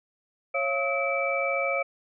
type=tone cluster; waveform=sine; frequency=549 / 683 / 1278 / 2313 Hz; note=C#5 / F5 / D#6 / D7; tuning=-17 / -39 / +46 / -27 cents; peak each=-28 / -31 / -33 / -28 dBFS; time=0.54-1.83 s; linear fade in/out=10 ms; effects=none